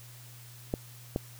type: clicks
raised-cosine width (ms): 2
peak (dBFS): -15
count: 2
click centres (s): 0.739 / 1.161
effects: added 120 Hz sine -49 dBFS peak until 1.39 s + white hiss -53 dBFS RMS until 1.39 s